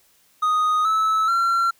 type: tone with pitch steps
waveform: triangle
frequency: 1244.5 / 1303.4 / 1365 Hz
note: D#6 / E6 / F6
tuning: 0 / -20 / -40 cents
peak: -15 dBFS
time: 0.42-1.71 s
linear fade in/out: 10 ms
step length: 430 ms
effects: white hiss -59 dBFS RMS until 1.79 s